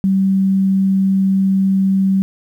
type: tone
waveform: sine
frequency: 192.6 Hz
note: G3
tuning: 30 cents flat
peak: -11 dBFS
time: 0.04-2.22 s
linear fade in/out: 0 ms
effects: 8-bit